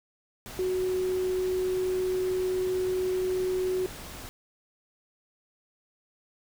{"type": "tone in noise", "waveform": "sine", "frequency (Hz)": 370, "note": "F#4", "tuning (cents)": 0, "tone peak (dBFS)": -25, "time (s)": [0.59, 3.86], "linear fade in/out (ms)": 0, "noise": "pink", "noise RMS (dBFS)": -42, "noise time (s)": [0.46, 4.29], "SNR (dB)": 14, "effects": []}